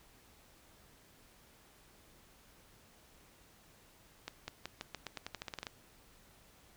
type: accelerating click train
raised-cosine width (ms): 0.2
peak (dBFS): -23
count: 15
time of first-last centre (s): 4.28-5.668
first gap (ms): 200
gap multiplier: 0.88
effects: pink hiss -63 dBFS RMS until 6.76 s